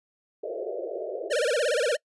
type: band-pass noise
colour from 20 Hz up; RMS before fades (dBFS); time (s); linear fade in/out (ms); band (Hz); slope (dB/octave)
pink; -33; 0.43-1.32; 5; 360 to 660; 96
type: tone with vibrato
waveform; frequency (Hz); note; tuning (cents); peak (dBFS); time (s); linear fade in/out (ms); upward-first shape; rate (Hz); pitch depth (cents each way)
square; 534; C5; +35; -23; 1.3-1.97; 20; sine; 17; 260
effects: noise-tail reverb RT60 0.1 s tail -26 dB re dry + resampled to 24000 Hz